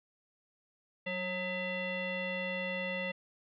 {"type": "tone with frequency modulation", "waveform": "sine", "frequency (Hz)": 1272, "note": "D#6", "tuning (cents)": 38, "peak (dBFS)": -33, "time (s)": [1.06, 3.12], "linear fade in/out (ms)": 10, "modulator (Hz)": 729, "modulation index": 2.2, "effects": []}